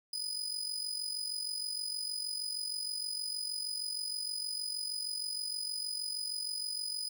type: tone with amplitude modulation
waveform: 35% pulse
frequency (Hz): 4978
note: D#8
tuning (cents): 0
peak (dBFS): -31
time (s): 0.13-7.09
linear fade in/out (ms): 5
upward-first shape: sine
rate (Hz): 46.4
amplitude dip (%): 65
effects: none